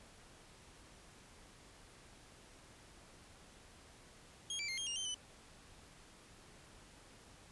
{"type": "tone with pitch steps", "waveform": "25% pulse", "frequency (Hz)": [3261, 2332, 2121, 3220, 2827, 3113, 3005], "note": ["G#7", "D7", "C7", "G7", "F7", "G7", "F#7"], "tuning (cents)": [-32, -13, 23, 46, 20, -13, 26], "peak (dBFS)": -35, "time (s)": [4.5, 5.144], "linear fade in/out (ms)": 2, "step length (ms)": 92, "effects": ["pink hiss -60 dBFS RMS until 7.51 s", "resampled to 24000 Hz"]}